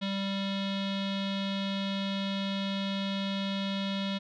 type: tone with low-pass filter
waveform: square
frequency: 196 Hz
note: G3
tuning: in tune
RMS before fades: -32 dBFS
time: 0.01-4.19 s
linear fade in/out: 20 ms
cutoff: 3600 Hz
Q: 6.2
effects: none